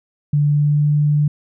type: tone with pitch glide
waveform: sine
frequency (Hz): 146.5 to 148.03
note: D3 to D3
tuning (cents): -4 to +14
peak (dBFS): -12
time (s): 0.33-1.28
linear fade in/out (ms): 5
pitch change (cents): +18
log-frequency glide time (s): 0.47-0.89
effects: none